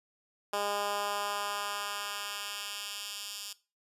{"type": "tone with high-pass filter sweep", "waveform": "10% pulse", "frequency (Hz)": 203.9, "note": "G#3", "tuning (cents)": -32, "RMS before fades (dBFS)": -36, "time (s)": [0.53, 3.53], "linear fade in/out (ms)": 5, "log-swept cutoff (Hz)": [540, 4200], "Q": 1, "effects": ["noise-tail reverb RT60 0.3 s tail -18 dB re dry", "resampled to 32000 Hz"]}